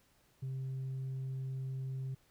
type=tone with tanh clipping; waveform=sine; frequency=132.2 Hz; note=C3; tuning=18 cents sharp; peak=-37 dBFS; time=0.42-2.15 s; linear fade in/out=10 ms; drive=1 dB; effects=pink hiss -70 dBFS RMS until 2.3 s